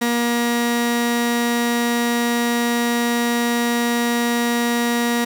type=tone pair together; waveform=sawtooth; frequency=237.5 / 950 Hz; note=A#3 / A#5; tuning=+33 / +33 cents; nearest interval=2 octaves; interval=2400 cents; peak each=-14 / -19 dBFS; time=0.01-5.25 s; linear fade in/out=10 ms; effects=none